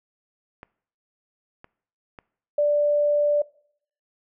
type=clicks; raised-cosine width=0.5 ms; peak=-25 / -28 / -26 dBFS; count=3; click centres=0.631 / 1.644 / 2.188 s
type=tone; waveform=sine; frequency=587.3 Hz; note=D5; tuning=in tune; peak=-17 dBFS; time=2.58-3.42 s; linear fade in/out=5 ms
effects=noise-tail reverb RT60 0.6 s tail -22 dB re dry